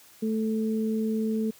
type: tone pair together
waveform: sine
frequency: 219.4 / 438.8 Hz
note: A3 / A4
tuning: -5 / -5 cents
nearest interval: octave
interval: 1200 cents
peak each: -25 / -31 dBFS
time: 0.22-1.51 s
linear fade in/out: 10 ms
effects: white hiss -54 dBFS RMS until 1.59 s + high-pass 60 Hz 12 dB/octave